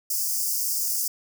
white high-pass noise, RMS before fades -26 dBFS, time 0.1-1.08 s, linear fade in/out 5 ms, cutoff 4800 Hz, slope 96 dB/octave, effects none

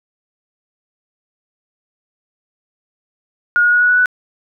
sine tone with pitch steps, 1435 / 1445 / 1455 / 1465.2 / 1475.3 / 1485.6 Hz, F6 / F#6 / F#6 / F#6 / F#6 / F#6, +47 / -41 / -29 / -17 / -5 / +7 cents, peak -9 dBFS, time 3.56-4.058 s, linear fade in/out 0 ms, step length 83 ms, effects none

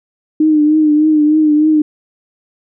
sine tone with vibrato, 305.2 Hz, D#4, 33 cents flat, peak -7 dBFS, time 0.4-1.82 s, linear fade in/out 5 ms, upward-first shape triangle, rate 3.3 Hz, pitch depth 50 cents each way, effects none

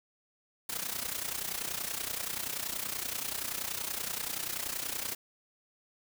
white noise with amplitude modulation, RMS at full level -33 dBFS, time 0.69-5.15 s, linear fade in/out 5 ms, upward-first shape sine, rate 30.5 Hz, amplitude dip 75%, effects none

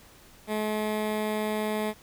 15% pulse tone with notch filter, 214 Hz, A3, 48 cents flat, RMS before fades -29 dBFS, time 0.47-1.94 s, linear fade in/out 50 ms, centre 5900 Hz, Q 1.2, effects pink hiss -54 dBFS RMS until 2.02 s

